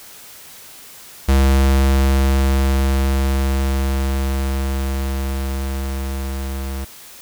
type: tone with level ramp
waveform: square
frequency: 67.4 Hz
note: C#2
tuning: 48 cents flat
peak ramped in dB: -11 to -24 dBFS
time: 1.28-6.85 s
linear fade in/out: 10 ms
effects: white hiss -40 dBFS RMS until 7.21 s